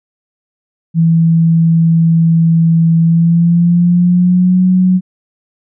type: tone with pitch glide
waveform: sine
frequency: 164.81 to 183.93 Hz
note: E3 to F#3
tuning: 0 to -10 cents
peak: -6 dBFS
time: 0.94-5.01 s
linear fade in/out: 50 ms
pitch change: +190 cents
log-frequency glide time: 3-4.64 s
effects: none